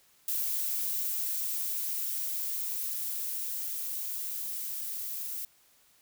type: noise with level ramp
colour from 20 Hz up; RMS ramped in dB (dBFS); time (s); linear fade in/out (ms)
violet; -31 to -37; 0.28-5.45; 2
effects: white hiss -64 dBFS RMS until 6.01 s